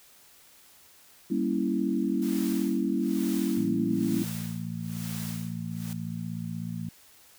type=chord; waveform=sine; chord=G diminished seventh; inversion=none; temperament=equal with one note detuned; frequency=196 / 234.7 / 277.2 / 329.6 Hz; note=G3 / Bb3 / Db4 / Fb4; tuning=0 / +12 / 0 / 0 cents; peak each=-30 dBFS; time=1.3-4.24 s; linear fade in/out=10 ms
type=noise with tremolo; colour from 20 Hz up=white; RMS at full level=-40 dBFS; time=2.22-5.93 s; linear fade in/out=0 ms; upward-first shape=sine; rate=1.1 Hz; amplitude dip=100%
type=harmonic tone; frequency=56.4 Hz; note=A1; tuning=44 cents sharp; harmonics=2 / 3 / 4; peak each=-38 / -34 / -37 dBFS; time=3.57-6.89 s; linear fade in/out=5 ms
effects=white hiss -56 dBFS RMS until 7.38 s